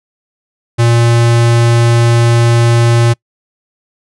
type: tone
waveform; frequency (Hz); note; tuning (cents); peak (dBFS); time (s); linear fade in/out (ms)
square; 117.6; A#2; +16; -7; 0.78-3.14; 20
effects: noise-tail reverb RT60 0.1 s tail -26 dB re dry + resampled to 24000 Hz